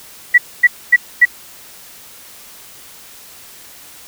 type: tone bursts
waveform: sine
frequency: 1948 Hz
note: B6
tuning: 24 cents flat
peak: -3 dBFS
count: 4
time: 0.34-1.254 s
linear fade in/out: 10 ms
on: 41 ms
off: 250 ms
effects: white hiss -39 dBFS RMS until 4.07 s